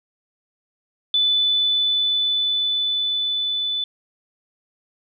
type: tone with level ramp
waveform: sine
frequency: 3494 Hz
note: A7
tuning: 13 cents flat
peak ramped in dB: -15 to -21 dBFS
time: 1.14-3.84 s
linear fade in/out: 2 ms
effects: none